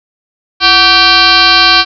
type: tone with frequency modulation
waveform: sine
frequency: 2756 Hz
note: F7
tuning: 24 cents flat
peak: -3 dBFS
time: 0.6-1.85 s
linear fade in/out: 50 ms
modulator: 403 Hz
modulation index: 4.9
effects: none